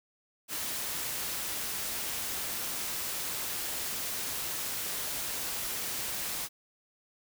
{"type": "noise", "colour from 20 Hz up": "white", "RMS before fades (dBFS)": -35, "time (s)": [0.48, 6.49], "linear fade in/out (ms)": 50, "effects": []}